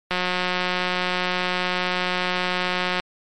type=click train; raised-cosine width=0.3 ms; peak=-7 dBFS; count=524; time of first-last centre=0.11-3 s; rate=181 Hz; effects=MP3 64 kbps